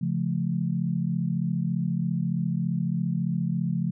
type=chord; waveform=sine; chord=Db augmented; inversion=none; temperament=just; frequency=138.59 / 173.24 / 216.5 Hz; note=Db3 / F3 / A3; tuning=0 / -14 / -28 cents; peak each=-29 / -26 / -31 dBFS; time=0.01-3.91 s; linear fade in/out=10 ms; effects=none